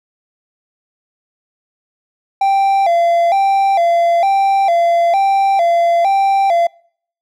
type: tone with vibrato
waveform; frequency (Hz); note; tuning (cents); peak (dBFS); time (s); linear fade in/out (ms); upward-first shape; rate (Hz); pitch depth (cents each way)
triangle; 732; F#5; -19; -8; 2.41-6.67; 5; square; 1.1; 120
effects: noise-tail reverb RT60 0.6 s tail -26 dB re dry